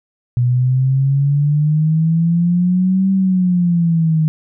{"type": "exponential two-way sweep", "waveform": "sine", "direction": "up then down", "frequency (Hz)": [121.3, 193.5, 155.2], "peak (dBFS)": -11, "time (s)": [0.37, 4.28], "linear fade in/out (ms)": 0, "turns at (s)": 3.11, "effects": []}